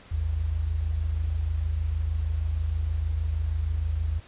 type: tone pair together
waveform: sine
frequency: 53.32 / 79.7 Hz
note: G#1 / D#2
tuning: +46 / +42 cents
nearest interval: perfect fifth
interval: 696 cents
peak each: -30 / -25 dBFS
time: 0.11-4.2 s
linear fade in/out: 10 ms
effects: pink hiss -51 dBFS RMS until 4.27 s + resampled to 8000 Hz